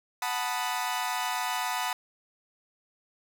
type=chord; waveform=sawtooth; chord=B dominant seventh; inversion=second; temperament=equal; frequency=740 / 880 / 987.8 / 1244.5 Hz; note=F#5 / A5 / B5 / D#6; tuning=0 / 0 / 0 / 0 cents; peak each=-30 / -31 / -29 / -33 dBFS; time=0.22-1.93 s; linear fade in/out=2 ms; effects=none